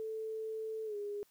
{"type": "tone with pitch glide", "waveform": "sine", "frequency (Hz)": [440, 410.5], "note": ["A4", "G#4"], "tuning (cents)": [0, -20], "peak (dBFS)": -37, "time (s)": [0, 1.23], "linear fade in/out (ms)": 0, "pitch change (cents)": -120, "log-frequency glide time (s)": [0.85, 0.96], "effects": ["white hiss -70 dBFS RMS until 1.3 s"]}